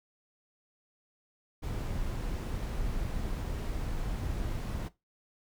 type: noise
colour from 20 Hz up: brown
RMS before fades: -34 dBFS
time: 1.62-4.89 s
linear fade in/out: 20 ms
effects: noise-tail reverb RT60 0.2 s tail -17 dB re dry